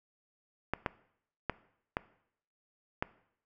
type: clicks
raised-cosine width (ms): 0.5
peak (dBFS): -15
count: 5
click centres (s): 0.736 / 0.862 / 1.497 / 1.969 / 3.025
effects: noise-tail reverb RT60 0.7 s tail -19 dB re dry